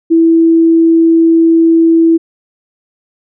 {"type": "tone", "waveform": "sine", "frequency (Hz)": 329.2, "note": "E4", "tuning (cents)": -2, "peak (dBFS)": -4, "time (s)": [0.1, 2.18], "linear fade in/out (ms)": 20, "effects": []}